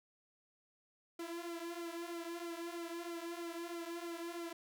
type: tone with flanger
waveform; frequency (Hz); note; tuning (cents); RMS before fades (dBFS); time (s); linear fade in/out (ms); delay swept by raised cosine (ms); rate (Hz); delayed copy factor
sawtooth; 339.7; F4; -48; -44; 1.19-4.53; 5; 1.1 to 4.5; 3.1; -0.75
effects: none